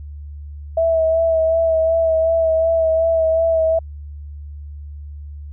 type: tone with vibrato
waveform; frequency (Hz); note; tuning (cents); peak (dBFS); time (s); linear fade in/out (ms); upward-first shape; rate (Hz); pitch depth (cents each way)
sine; 651; E5; -22; -13; 0.77-3.79; 5; sine; 2.7; 25
effects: added 73 Hz sine -30 dBFS peak until 5.52 s